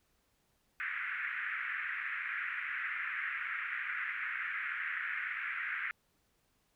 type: band-pass noise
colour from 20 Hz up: white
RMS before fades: -38 dBFS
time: 0.8-5.91 s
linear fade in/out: 0 ms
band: 1400 to 2200 Hz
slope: 48 dB/octave
effects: pink hiss -75 dBFS RMS until 6.75 s